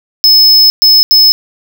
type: tone bursts at uneven times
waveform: square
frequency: 5200 Hz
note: E8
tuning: 24 cents flat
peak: -3 dBFS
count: 3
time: 0.24-0.7 / 0.82-1.03 / 1.11-1.32 s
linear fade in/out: 0 ms
effects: none